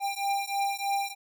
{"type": "beating tone pair", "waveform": "square", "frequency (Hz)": [794, 797.2], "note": ["G5", "G5"], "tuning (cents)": [22, 29], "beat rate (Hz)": 3.2, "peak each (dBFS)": -31, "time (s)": [0, 1.15], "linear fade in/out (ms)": 50, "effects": []}